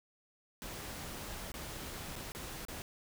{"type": "noise with dropouts", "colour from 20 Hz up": "pink", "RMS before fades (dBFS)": -44, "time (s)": [0.62, 2.82], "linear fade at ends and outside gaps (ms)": 0, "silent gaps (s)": [[1.518, 1.541], [2.156, 2.162], [2.32, 2.349], [2.651, 2.684]], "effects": []}